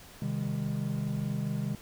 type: chord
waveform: triangle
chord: Ab major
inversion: first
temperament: equal with one note detuned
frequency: 130.81 / 155.56 / 202.7 Hz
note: C3 / Eb3 / Ab3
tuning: 0 / 0 / -42 cents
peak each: -32 dBFS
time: 0.22-1.75 s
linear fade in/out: 2 ms
effects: pink hiss -51 dBFS RMS until 1.81 s